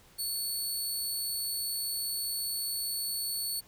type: tone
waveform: 15% pulse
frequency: 4435 Hz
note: C#8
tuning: in tune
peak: -25 dBFS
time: 0.18-3.61 s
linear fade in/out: 20 ms
effects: pink hiss -59 dBFS RMS until 3.67 s